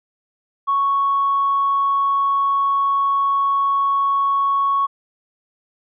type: tone with tanh clipping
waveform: triangle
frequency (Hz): 1108.7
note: C#6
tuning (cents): 0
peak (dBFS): -15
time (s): 0.67-4.87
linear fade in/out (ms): 20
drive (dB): 4
effects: resampled to 11025 Hz